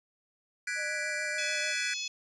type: chord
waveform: square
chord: G# half-diminished seventh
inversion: third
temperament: equal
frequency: 1480 / 1661.2 / 1975.5 / 2349 Hz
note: F#6 / G#6 / B6 / D7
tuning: 0 / 0 / 0 / 0 cents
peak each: -38 dBFS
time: 0.67-1.94 s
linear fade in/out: 5 ms
type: tone with vibrato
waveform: sine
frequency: 606 Hz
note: D#5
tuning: 46 cents flat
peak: -40 dBFS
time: 0.75-1.75 s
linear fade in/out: 50 ms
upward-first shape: sine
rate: 6.8 Hz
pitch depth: 23 cents each way
type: harmonic tone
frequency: 853 Hz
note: G#5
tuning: 46 cents sharp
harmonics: 3 / 4 / 5 / 6 / 7 / 8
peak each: -38 / -39 / -42 / -41 / -42 / -44 dBFS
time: 1.38-2.08 s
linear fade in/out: 5 ms
effects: resampled to 24000 Hz + 10-bit